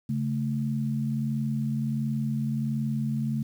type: tone pair together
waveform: sine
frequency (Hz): 138.59 / 220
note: C#3 / A3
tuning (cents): 0 / 0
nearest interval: minor sixth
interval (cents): 800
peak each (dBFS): -28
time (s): 0.09-3.43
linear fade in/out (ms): 5
effects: 9-bit